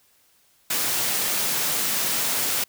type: high-pass noise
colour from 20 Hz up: white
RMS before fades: -24 dBFS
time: 0.7-2.64 s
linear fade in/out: 5 ms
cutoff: 110 Hz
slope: 96 dB/octave
effects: white hiss -61 dBFS RMS until 2.68 s

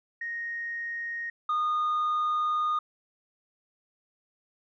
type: tone pair in turn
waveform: sine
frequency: 1864.7 / 1227 Hz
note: A#6 / D#6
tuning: 0 / -25 cents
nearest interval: perfect fifth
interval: 725 cents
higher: first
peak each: -31 / -22 dBFS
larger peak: second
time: 0.21-1.3 / 1.49-2.79 s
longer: second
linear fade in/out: 5 ms
effects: tanh soft clip ceiling -23 dBFS

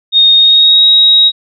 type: tone with pitch glide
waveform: sine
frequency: 3705 to 3800 Hz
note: A#7 to A#7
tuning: -11 to +33 cents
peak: -3 dBFS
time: 0.12-1.32 s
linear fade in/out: 50 ms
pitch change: +44 cents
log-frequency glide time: 0.37-0.85 s
effects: none

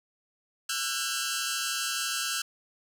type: tone cluster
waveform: 10% pulse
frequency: 1344 / 1481 / 1614 Hz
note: E6 / F#6 / G#6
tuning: +33 / +1 / -50 cents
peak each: -25 dBFS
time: 0.69-2.42 s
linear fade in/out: 5 ms
effects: none

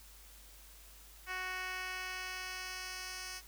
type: tone with band-pass filter sweep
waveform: 10% pulse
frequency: 370 Hz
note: F#4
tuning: in tune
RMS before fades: -42 dBFS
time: 1.26-3.42 s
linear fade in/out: 50 ms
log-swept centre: 2100 to 5800 Hz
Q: 0.97
effects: added 50 Hz sine -57 dBFS peak until 3.47 s + white hiss -58 dBFS RMS until 3.47 s

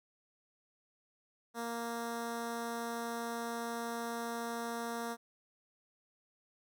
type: tone with notch filter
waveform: 10% pulse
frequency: 233.1 Hz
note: A#3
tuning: in tune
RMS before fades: -39 dBFS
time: 1.54-5.17 s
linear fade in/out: 50 ms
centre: 3000 Hz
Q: 2
effects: none

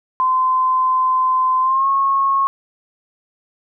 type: tone with pitch glide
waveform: sine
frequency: 1031 to 1092.3 Hz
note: C6 to C#6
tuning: -26 to -26 cents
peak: -13 dBFS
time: 0.2-2.47 s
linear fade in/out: 0 ms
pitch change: +100 cents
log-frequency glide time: 1.61-1.88 s
effects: none

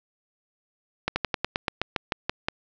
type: slowing click train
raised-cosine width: 0.3 ms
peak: -8 dBFS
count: 12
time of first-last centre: 1.08-2.485 s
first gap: 80 ms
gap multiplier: 1.09
effects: resampled to 16000 Hz + 7-bit

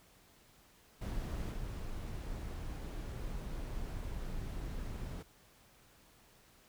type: noise with level steps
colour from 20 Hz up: brown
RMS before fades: -38 / -41 dBFS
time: 1.01-5.23 s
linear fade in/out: 10 ms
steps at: 1.52 s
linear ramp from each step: 2 ms
effects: pink hiss -64 dBFS RMS until 6.68 s

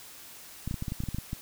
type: clicks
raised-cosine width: 5 ms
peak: -20 dBFS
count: 12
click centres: 0.676 / 0.711 / 0.742 / 0.824 / 0.882 / 0.921 / 1.004 / 1.037 / 1.087 / 1.146 / 1.185 / 1.331 s
effects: white hiss -48 dBFS RMS until 1.41 s

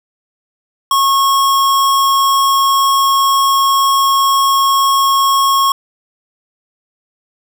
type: tone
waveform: square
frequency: 1093 Hz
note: C#6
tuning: 25 cents flat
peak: -10 dBFS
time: 0.91-5.72 s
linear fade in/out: 2 ms
effects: none

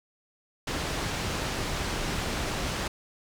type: low-pass noise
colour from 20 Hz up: pink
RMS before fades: -31 dBFS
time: 0.67-2.88 s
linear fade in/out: 5 ms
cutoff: 6600 Hz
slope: 12 dB/octave
effects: none

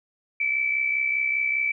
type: tone pair together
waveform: sine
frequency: 2252 / 2317 Hz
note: C#7 / D7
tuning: +27 / -24 cents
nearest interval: unison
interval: 49 cents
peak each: -30 / -22 dBFS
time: 0.4-1.72 s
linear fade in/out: 5 ms
effects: none

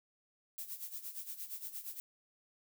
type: noise with tremolo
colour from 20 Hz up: violet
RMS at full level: -42 dBFS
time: 0.58-2 s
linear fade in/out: 0 ms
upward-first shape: sine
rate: 8.6 Hz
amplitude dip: 75%
effects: none

